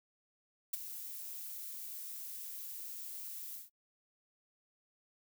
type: noise with ADSR envelope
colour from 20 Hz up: violet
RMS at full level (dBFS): -33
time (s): 0.73-3.7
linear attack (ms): 7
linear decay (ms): 19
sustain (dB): -12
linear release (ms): 160
effects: noise-tail reverb RT60 0.1 s tail -24 dB re dry